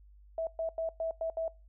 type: tone bursts at uneven times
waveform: sine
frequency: 653 Hz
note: E5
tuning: 17 cents flat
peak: -30 dBFS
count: 6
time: 0.38-0.47 / 0.59-0.69 / 0.78-0.89 / 1-1.11 / 1.21-1.3 / 1.37-1.48 s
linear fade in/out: 2 ms
effects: noise-tail reverb RT60 0.3 s tail -23 dB re dry + added 50 Hz sine -54 dBFS peak until 1.68 s